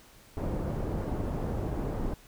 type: low-pass noise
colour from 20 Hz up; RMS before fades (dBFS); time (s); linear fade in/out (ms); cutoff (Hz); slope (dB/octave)
pink; -32; 0.37-2.14; 2; 620; 12
effects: pink hiss -56 dBFS RMS until 2.27 s